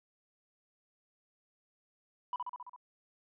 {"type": "tone with echo", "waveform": "sine", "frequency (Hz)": 987.8, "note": "B5", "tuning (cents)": 0, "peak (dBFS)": -30, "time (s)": [2.33, 2.36], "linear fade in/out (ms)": 2, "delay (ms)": 67, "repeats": 6, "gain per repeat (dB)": -3, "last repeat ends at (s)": 2.762, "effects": ["tanh soft clip ceiling -31 dBFS"]}